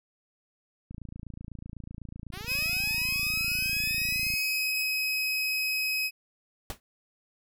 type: click train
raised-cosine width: 5 ms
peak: -29 dBFS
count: 97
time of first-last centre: 0.91-4.339 s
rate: 28 Hz
type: linear sweep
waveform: 5% pulse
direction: up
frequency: 339.3 to 2637 Hz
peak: -29 dBFS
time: 2.32-4.84 s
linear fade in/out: 20 ms
type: tone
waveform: 30% pulse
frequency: 2539 Hz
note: D#7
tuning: 34 cents sharp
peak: -24 dBFS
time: 2.46-6.11 s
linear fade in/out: 50 ms
type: noise with exponential decay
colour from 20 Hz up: pink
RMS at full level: -32 dBFS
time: 6.7-6.8 s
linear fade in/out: 1 ms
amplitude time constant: 20 ms
effects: none